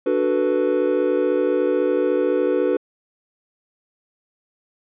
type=chord; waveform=triangle; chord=B minor seventh; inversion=first; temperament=equal; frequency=293.7 / 370 / 440 / 493.9 Hz; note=D4 / F#4 / A4 / B4; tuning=0 / 0 / 0 / 0 cents; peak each=-22 / -20 / -22 / -19 dBFS; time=0.06-2.77 s; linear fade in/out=5 ms; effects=resampled to 8000 Hz